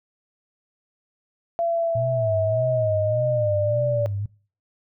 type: linear sweep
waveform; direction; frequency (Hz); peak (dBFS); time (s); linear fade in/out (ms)
sine; down; 679 to 580; -20; 1.59-4.06; 0
type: tone with vibrato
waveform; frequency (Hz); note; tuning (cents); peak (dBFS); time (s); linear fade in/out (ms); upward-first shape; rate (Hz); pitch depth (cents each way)
sine; 112.6; A2; +40; -24; 1.95-4.26; 5; sine; 1.7; 210
effects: noise-tail reverb RT60 0.4 s tail -22 dB re dry